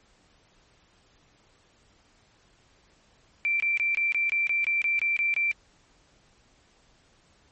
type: tone bursts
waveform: sine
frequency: 2349 Hz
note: D7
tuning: in tune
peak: -22 dBFS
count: 12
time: 3.45-5.514 s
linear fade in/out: 0 ms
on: 150 ms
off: 24 ms
effects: pink hiss -62 dBFS RMS until 7.51 s + MP3 32 kbps